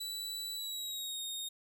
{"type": "tone with pitch glide", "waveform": "sawtooth", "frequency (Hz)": [3951, 3708], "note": ["B7", "A#7"], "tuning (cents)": [0, -10], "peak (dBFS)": -35, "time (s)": [0, 1.49], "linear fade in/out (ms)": 10, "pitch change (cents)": -110, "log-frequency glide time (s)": [0.55, 1.22], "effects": []}